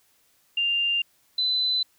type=tone pair in turn; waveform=sine; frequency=2794 / 4015 Hz; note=F7 / B7; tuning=0 / +28 cents; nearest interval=tritone; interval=628 cents; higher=second; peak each=-21 dBFS; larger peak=neither; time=0.57-1.02 / 1.38-1.83 s; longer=neither; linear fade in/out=5 ms; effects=white hiss -64 dBFS RMS until 1.98 s